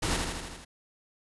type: noise with echo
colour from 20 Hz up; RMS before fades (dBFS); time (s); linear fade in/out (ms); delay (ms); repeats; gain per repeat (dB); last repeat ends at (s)
pink; -29; 0.02-0.17; 10; 80; 6; -3; 0.65
effects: resampled to 24000 Hz